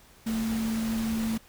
sine tone in noise, 223.5 Hz, A3, 27 cents sharp, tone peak -26 dBFS, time 0.26-1.38 s, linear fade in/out 10 ms, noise pink, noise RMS -38 dBFS, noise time 0.26-1.38 s, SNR +9 dB, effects pink hiss -56 dBFS RMS until 1.48 s

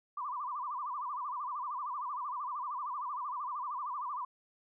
sine tone with vibrato, 1083 Hz, C#6, 41 cents flat, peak -35 dBFS, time 0.17-4.25 s, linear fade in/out 5 ms, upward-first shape sine, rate 13 Hz, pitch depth 190 cents each way, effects none

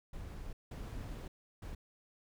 brown noise bursts at uneven times, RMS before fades -44 dBFS, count 3, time 0.13-0.53 / 0.71-1.28 / 1.62-1.75 s, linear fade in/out 5 ms, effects none

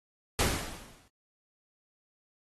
pink noise with exponential decay, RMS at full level -25 dBFS, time 0.39-1.08 s, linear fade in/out 1 ms, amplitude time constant 150 ms, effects AAC 32 kbps

